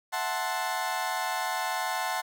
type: chord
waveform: 30% pulse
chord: F# half-diminished seventh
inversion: third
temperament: equal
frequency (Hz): 659.3 / 740 / 880 / 1046.5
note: E5 / F#5 / A5 / C6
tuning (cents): 0 / 0 / 0 / 0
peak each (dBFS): -36 / -30 / -30 / -32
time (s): 0.12-2.22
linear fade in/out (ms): 20
effects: none